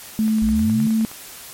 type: tone with pitch glide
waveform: sine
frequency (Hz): 218.2 to 221.6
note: A3 to A3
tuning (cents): -14 to +13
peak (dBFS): -15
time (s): 0.19-1.05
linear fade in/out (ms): 0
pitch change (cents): +27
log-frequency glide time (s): 0.58-0.94
type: click train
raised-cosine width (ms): 0.5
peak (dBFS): -23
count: 9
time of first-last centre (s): 0.28-1.115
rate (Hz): 9.58
type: exponential sweep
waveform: sine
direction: up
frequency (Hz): 50.1 to 161.7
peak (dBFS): -23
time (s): 0.42-0.87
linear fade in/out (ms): 0
effects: white hiss -38 dBFS RMS until 1.53 s + MP3 64 kbps